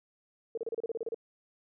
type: tone bursts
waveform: sine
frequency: 456.3 Hz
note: A#4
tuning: 37 cents flat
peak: -31 dBFS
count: 11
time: 0.55-1.145 s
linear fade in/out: 2 ms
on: 25 ms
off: 32 ms
effects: none

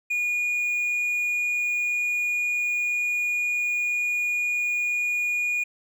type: tone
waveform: triangle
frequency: 2443 Hz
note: D#7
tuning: 32 cents flat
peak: -21 dBFS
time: 0.1-5.64 s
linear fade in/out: 10 ms
effects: none

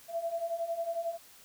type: beating tone pair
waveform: sine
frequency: 664 / 675 Hz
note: E5 / E5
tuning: +12 / +41 cents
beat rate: 11 Hz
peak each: -37 / -33 dBFS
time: 0.08-1.18 s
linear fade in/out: 50 ms
effects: white hiss -56 dBFS RMS until 1.44 s

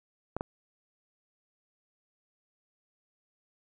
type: clicks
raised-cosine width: 1 ms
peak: -18 dBFS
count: 2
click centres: 0.366 / 0.409 s
effects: none

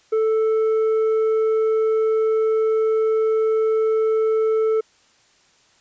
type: tone with tanh clipping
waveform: sine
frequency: 440 Hz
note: A4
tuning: in tune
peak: -17 dBFS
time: 0.12-4.81 s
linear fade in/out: 10 ms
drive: 5 dB
effects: white hiss -57 dBFS RMS until 5.8 s + resampled to 16000 Hz

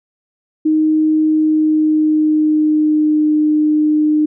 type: tone with pitch glide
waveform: sine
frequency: 311.1 to 304.3 Hz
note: D#4 to D#4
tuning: 0 to -38 cents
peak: -10 dBFS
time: 0.65-4.26 s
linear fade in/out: 10 ms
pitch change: -38 cents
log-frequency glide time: 1.26-3.33 s
effects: none

